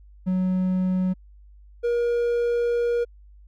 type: tone pair in turn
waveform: triangle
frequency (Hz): 185 / 475.4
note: F#3 / A#4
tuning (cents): 0 / +34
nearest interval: octave + major third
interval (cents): 1634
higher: second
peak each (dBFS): -18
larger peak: neither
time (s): 0.26-1.14 / 1.83-3.05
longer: second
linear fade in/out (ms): 20
effects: added 50 Hz sine -46 dBFS peak until 3.47 s